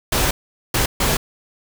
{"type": "noise bursts at uneven times", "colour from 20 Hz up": "pink", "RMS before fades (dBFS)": -18, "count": 3, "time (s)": [[0.12, 0.31], [0.74, 0.86], [1, 1.17]], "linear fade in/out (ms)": 5, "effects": []}